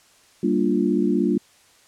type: chord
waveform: sine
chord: G minor seventh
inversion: none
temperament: equal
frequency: 196 / 233.1 / 293.7 / 349.2 Hz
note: G3 / Bb3 / D4 / F4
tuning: 0 / 0 / 0 / 0 cents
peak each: -23 dBFS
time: 0.43-1.38 s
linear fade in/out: 5 ms
effects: white hiss -55 dBFS RMS until 1.87 s + low-pass 9000 Hz 12 dB/octave